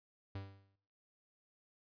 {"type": "tone with exponential decay", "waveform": "45% pulse", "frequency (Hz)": 97.9, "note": "G2", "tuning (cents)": -2, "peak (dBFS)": -40, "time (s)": [0.35, 0.76], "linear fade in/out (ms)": 5, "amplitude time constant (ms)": 87, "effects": ["noise-tail reverb RT60 0.7 s tail -25 dB re dry", "resampled to 11025 Hz"]}